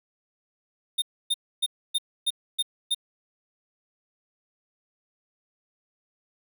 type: tone bursts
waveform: square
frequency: 3649 Hz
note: A#7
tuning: 38 cents flat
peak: -22 dBFS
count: 7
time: 0.98-2.947 s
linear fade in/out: 10 ms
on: 41 ms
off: 280 ms
effects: none